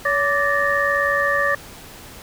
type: tone cluster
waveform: sine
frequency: 565 / 1169 / 1743 / 1842 Hz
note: C#5 / D6 / A6 / A#6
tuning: +33 / -8 / -17 / -21 cents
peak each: -22 dBFS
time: 0.05-1.55 s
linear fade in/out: 5 ms
effects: pink hiss -40 dBFS RMS until 2.22 s